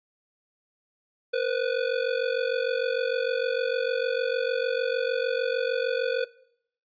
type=ring-modulated tone; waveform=square; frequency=493.9 Hz; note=B4; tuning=in tune; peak=-22 dBFS; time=1.33-6.25 s; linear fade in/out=10 ms; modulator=23.3 Hz; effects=noise-tail reverb RT60 0.7 s tail -20 dB re dry + resampled to 11025 Hz